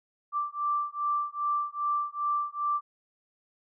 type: beating tone pair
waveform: sine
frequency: 1173 / 1175.5 Hz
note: D6 / D6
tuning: -2 / +1 cents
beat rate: 2.5 Hz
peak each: -30 dBFS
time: 0.32-2.81 s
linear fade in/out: 50 ms
effects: none